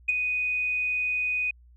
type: tone with ADSR envelope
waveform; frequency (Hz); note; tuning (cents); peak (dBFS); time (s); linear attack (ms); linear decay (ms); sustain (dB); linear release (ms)
sine; 2489; D#7; 0; -17; 0.08-1.51; 13; 18; -7; 5
effects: tanh soft clip ceiling -13 dBFS + added 60 Hz sine -51 dBFS peak until 1.76 s